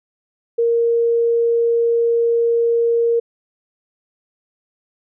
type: tone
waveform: sine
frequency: 466.2 Hz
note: A#4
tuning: in tune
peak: -13 dBFS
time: 0.58-3.2 s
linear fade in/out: 10 ms
effects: none